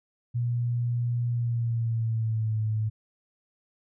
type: tone with pitch glide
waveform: sine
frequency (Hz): 120 to 108.78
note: B2 to A2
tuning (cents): -49 to -19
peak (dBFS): -24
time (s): 0.34-2.9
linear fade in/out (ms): 20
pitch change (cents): -170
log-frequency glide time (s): 1.29-2.6
effects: none